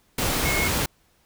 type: tone in noise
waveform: sine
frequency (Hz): 2172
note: C#7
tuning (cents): -36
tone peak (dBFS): -25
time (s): 0.45-0.68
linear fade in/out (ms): 5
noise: pink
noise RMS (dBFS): -24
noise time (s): 0.18-0.86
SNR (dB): -4
effects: pink hiss -63 dBFS RMS until 1.25 s